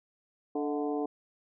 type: harmonic tone with a mistuned harmonic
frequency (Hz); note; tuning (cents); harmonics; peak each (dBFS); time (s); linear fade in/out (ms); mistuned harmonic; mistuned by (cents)
146.83; D3; 0; 2 / 3 / 4 / 5 / 6 / 7; -32 / -33 / -43 / -37 / -47 / -47; 0.55-1.06; 5; 4; +120
effects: none